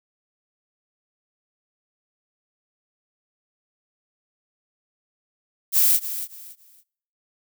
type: noise with echo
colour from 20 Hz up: violet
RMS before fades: -17 dBFS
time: 5.72-6 s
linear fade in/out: 50 ms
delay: 280 ms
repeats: 3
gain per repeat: -12 dB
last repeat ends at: 6.84 s
effects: noise-tail reverb RT60 0.7 s tail -25 dB re dry